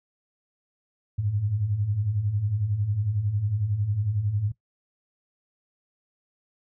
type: beating tone pair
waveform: sine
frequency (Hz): 95.5 / 106.5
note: G2 / G#2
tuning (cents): -45 / +44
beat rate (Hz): 11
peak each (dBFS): -31 / -24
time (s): 1.18-4.52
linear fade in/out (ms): 10
effects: noise-tail reverb RT60 0.1 s tail -18 dB re dry